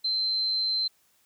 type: tone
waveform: sine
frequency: 4103 Hz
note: C8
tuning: 35 cents flat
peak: -24 dBFS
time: 0.04-0.88 s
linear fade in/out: 10 ms
effects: white hiss -66 dBFS RMS until 1.25 s